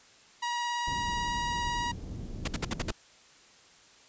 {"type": "tone with vibrato", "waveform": "sawtooth", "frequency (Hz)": 957, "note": "A#5", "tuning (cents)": 45, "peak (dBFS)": -26, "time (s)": [0.42, 1.92], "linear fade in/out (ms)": 10, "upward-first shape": "square", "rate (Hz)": 18, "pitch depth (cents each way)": 8}
{"type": "low-pass noise", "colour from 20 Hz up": "pink", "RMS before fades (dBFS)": -39, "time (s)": [0.87, 2.92], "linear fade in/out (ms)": 5, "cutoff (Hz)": 280, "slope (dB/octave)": 12}
{"type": "noise bursts", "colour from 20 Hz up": "pink", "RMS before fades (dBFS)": -31, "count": 6, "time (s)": [2.45, 2.908], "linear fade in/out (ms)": 5, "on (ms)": 28, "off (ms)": 58}
{"effects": ["white hiss -57 dBFS RMS until 4.08 s", "resampled to 16000 Hz"]}